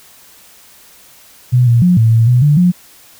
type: tone with pitch steps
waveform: sine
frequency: 124.4 / 118 / 178.8 / 112.8 / 113.9 / 123.6 / 147.1 / 178.6 Hz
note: B2 / A#2 / F3 / A2 / A#2 / B2 / D3 / F3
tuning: +13 / +22 / +41 / +44 / -40 / +2 / +3 / +39 cents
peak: -6 dBFS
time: 1.52-2.72 s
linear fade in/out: 20 ms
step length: 150 ms
effects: white hiss -43 dBFS RMS until 3.19 s